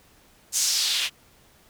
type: noise with band-pass filter sweep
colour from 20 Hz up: white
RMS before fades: -24 dBFS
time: 0.52-1.1 s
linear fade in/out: 50 ms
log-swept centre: 7200 to 2800 Hz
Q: 2.3
effects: pink hiss -57 dBFS RMS until 1.69 s